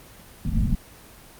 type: low-pass noise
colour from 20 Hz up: pink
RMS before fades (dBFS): -22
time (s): 0.45-0.75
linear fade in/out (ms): 2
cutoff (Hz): 250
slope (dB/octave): 96
effects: pink hiss -47 dBFS RMS until 1.39 s + Opus 24 kbps